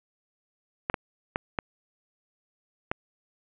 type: clicks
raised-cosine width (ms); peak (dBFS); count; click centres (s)
0.5; -11; 5; 0.899 / 0.942 / 1.359 / 1.588 / 2.915
effects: resampled to 8000 Hz + 7-bit